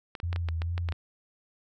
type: clicks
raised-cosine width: 0.3 ms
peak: -20 dBFS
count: 9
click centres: 0.152 / 0.201 / 0.329 / 0.361 / 0.487 / 0.619 / 0.779 / 0.888 / 0.923 s
type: tone with vibrato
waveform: sine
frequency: 84.3 Hz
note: E2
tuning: 39 cents sharp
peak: -28 dBFS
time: 0.23-0.93 s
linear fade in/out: 5 ms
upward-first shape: sine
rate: 2.3 Hz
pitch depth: 53 cents each way
effects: none